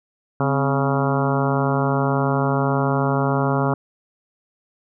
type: harmonic tone with a mistuned harmonic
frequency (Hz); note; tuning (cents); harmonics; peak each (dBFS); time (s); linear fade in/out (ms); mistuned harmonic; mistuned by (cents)
138.59; C#3; 0; 1 / 2 / 3 / 4 / 5 / 6 / 7 / 8 / 9 / 10; -21 / -24 / -26 / -27 / -28 / -29 / -29 / -30 / -31 / -31; 0.4-3.74; 2; 2; -76
effects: none